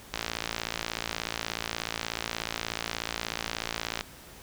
click train, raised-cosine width 0.2 ms, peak -12 dBFS, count 220, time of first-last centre 0.14-4.009 s, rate 56.6 Hz, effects pink hiss -49 dBFS RMS until 4.42 s

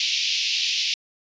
pink band-pass noise, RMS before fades -24 dBFS, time 0-0.94 s, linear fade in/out 2 ms, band 2500 to 5700 Hz, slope 48 dB/octave, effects resampled to 16000 Hz

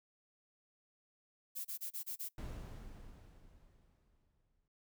violet noise bursts, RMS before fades -42 dBFS, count 6, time 1.55-2.29 s, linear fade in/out 20 ms, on 100 ms, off 28 ms
brown noise with exponential decay, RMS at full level -42 dBFS, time 2.38-4.68 s, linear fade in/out 2 ms, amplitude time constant 500 ms
effects noise-tail reverb RT60 0.2 s tail -26 dB re dry

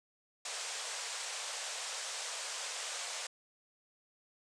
white band-pass noise, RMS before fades -41 dBFS, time 0.45-3.27 s, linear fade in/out 5 ms, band 470 to 8600 Hz, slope 48 dB/octave, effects none

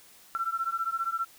sine beating tone pair, 1341 / 1356 Hz, E6 / E6, +29 / +49 cents, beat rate 15 Hz, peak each -31 dBFS, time 0.35-1.25 s, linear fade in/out 0 ms, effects white hiss -55 dBFS RMS until 1.38 s

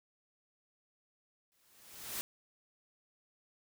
white noise with exponential growth, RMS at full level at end -37 dBFS, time 1.52-2.21 s, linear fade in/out 0 ms, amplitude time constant 150 ms, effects none

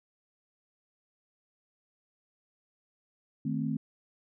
sine chord, A diminished, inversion second, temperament equal, 155.56 / 220 / 261.6 Hz, Eb3 / A3 / C4, 0 / 0 / 0 cents, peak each -33 dBFS, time 3.45-3.77 s, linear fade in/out 5 ms, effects none

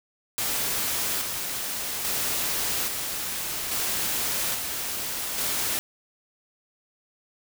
white noise with tremolo, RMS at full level -27 dBFS, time 0.38-5.79 s, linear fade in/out 0 ms, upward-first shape square, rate 0.6 Hz, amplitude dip 35%, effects none

